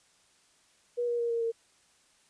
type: tone with pitch steps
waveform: sine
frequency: 482.4 / 476.3 / 470.3 / 464.4 / 458.5 Hz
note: B4 / A#4 / A#4 / A#4 / A#4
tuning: -41 / +37 / +15 / -7 / -29 cents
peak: -27 dBFS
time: 0.97-1.52 s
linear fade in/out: 20 ms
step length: 110 ms
effects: white hiss -65 dBFS RMS until 2.29 s + resampled to 22050 Hz